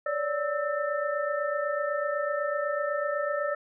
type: tone cluster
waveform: sine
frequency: 560 / 588 / 1310 / 1795 Hz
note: C#5 / D5 / E6 / A6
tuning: +18 / +2 / -11 / +34 cents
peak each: -33 / -29 / -33 / -35 dBFS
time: 0.06-3.55 s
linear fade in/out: 5 ms
effects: none